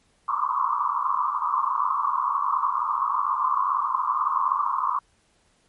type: band-pass noise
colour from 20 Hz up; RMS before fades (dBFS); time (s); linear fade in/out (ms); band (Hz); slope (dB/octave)
pink; -24; 0.28-4.99; 5; 990 to 1200; 96
effects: pink hiss -64 dBFS RMS until 5.68 s + MP3 48 kbps